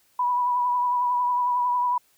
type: tone with vibrato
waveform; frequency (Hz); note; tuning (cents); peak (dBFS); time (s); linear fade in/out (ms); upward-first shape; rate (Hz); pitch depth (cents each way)
sine; 982; B5; -10; -20; 0.19-1.98; 5; triangle; 11; 34
effects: white hiss -63 dBFS RMS until 2.17 s